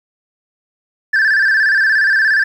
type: tone with vibrato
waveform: sine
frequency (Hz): 1661.2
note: G#6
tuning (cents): 0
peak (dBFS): -7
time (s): 1.13-2.44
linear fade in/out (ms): 10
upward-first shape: square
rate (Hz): 17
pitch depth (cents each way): 81
effects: tanh soft clip ceiling -9 dBFS + 8-bit